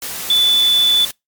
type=tone in noise; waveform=sine; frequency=3483 Hz; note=A7; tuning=18 cents flat; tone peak=-10 dBFS; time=0.3-1.05 s; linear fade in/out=2 ms; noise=white; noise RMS=-26 dBFS; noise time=0.02-1.11 s; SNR=+13 dB; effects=noise-tail reverb RT60 0.2 s tail -26 dB re dry + MP3 96 kbps